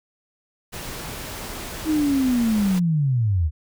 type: noise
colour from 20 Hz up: pink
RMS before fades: -33 dBFS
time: 0.72-2.8 s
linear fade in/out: 20 ms
type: linear sweep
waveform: sine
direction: down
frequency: 319 to 71.3 Hz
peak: -17 dBFS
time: 1.85-3.51 s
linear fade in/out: 50 ms
effects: none